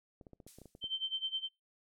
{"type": "clicks", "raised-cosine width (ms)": 2, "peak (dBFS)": -39, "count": 10, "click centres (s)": [0.212, 0.268, 0.333, 0.402, 0.466, 0.586, 0.617, 0.657, 0.751, 0.841]}
{"type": "noise with exponential decay", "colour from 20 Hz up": "violet", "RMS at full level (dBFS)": -46, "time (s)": [0.47, 0.93], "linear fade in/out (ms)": 5, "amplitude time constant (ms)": 100}
{"type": "tone with tremolo", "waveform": "sine", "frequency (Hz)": 3109, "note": "G7", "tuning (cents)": -15, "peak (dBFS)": -31, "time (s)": [0.81, 1.49], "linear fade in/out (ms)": 50, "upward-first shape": "sine", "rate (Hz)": 9.6, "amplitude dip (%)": 90}
{"effects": ["noise-tail reverb RT60 0.2 s tail -25 dB re dry", "low-pass 9000 Hz 12 dB/octave"]}